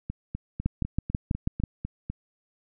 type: two click trains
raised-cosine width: 5 ms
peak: -12 / -19 dBFS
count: 7 / 9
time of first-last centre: 0.66-1.637 / 0.1-2.1 s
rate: 6.14 / 4 Hz
effects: none